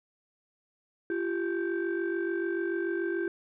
sine tone cluster, 342.1 / 389 / 1566 Hz, F4 / G4 / G6, -36 / -13 / -2 cents, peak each -29 / -32 / -36 dBFS, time 1.1-3.28 s, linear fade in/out 2 ms, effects tanh soft clip ceiling -22 dBFS

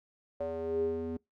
square tone with band-pass filter sweep, 82 Hz, E2, 9 cents flat, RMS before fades -34 dBFS, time 0.4-1.17 s, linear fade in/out 5 ms, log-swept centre 560 to 310 Hz, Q 8.2, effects noise-tail reverb RT60 0.2 s tail -26 dB re dry

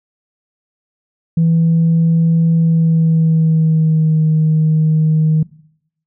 sine tone with pitch glide, 164.81 to 156.64 Hz, E3 to D#3, 0 to +12 cents, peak -8 dBFS, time 1.37-5.43 s, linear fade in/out 5 ms, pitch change -88 cents, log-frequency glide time 2.53-4.24 s, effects noise-tail reverb RT60 0.7 s tail -21 dB re dry + tanh soft clip ceiling -6 dBFS

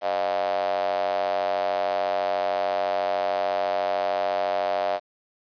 square tone with high-pass filter, 46.89 Hz, F#1, 24 cents sharp, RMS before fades -25 dBFS, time 0.01-5 s, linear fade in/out 50 ms, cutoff 650 Hz, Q 10, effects resampled to 11025 Hz + 9-bit

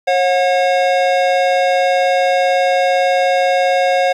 square tone pair together, 543 / 724.8 Hz, C#5 / F#5, -36 / -36 cents, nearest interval perfect fourth, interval 500 cents, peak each -15 dBFS, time 0.07-4.13 s, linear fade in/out 10 ms, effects low-pass 4000 Hz 12 dB/octave + 8-bit

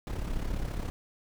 brown noise with amplitude modulation, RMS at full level -30 dBFS, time 0.07-0.9 s, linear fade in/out 0 ms, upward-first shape sine, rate 34.6 Hz, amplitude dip 60%, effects none

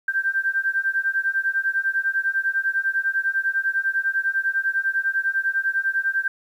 sine beating tone pair, 1569 / 1579 Hz, G6 / G6, +1 / +12 cents, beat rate 10 Hz, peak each -23 dBFS, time 0.08-6.28 s, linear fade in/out 5 ms, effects 9-bit

